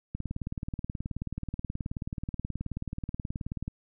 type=click train; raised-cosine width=5 ms; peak=-21 dBFS; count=67; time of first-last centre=0.15-3.679 s; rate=18.7 Hz; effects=none